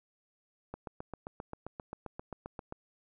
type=click train; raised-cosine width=1 ms; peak=-26 dBFS; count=16; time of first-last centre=0.74-2.724 s; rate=7.56 Hz; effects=none